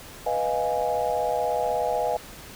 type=chord; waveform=sine; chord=F half-diminished seventh; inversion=second; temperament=equal; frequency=493.9 / 622.3 / 698.5 / 830.6 Hz; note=Cb5 / Eb5 / F5 / Ab5; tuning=0 / 0 / 0 / 0 cents; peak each=-28 dBFS; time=0.26-2.17 s; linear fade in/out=5 ms; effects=pink hiss -43 dBFS RMS until 2.55 s